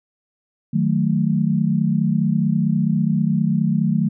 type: chord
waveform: sine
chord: D# diminished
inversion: none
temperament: equal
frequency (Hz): 155.56 / 185 / 220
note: D#3 / F#3 / A3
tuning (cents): 0 / 0 / 0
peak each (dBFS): -20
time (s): 0.73-4.09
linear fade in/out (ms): 10
effects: none